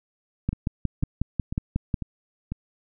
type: two click trains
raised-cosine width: 5 ms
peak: -11 / -17 dBFS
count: 9 / 5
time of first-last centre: 0.49-1.942 / 0.53-2.52 s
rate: 5.51 / 2.01 Hz
effects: none